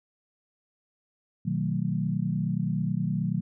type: chord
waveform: sine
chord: B dominant seventh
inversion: none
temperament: equal with one note detuned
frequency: 123.47 / 155.56 / 185 / 222.4 Hz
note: B2 / D#3 / F#3 / A3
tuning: 0 / 0 / 0 / +19 cents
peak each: -32 / -29 / -29 / -34 dBFS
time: 1.45-3.41 s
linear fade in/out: 10 ms
effects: none